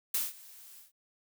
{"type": "noise with ADSR envelope", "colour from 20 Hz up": "blue", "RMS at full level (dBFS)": -29, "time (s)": [0.14, 0.92], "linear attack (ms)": 5, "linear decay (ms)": 180, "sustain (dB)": -23, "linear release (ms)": 140, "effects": []}